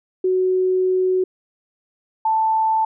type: tone pair in turn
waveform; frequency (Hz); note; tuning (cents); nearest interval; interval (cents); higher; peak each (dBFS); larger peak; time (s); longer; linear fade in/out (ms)
sine; 371.1 / 882.6; F#4 / A5; +5 / +5; octave + minor third; 1500; second; -15; neither; 0.24-1.24 / 2.25-2.85; first; 5
effects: none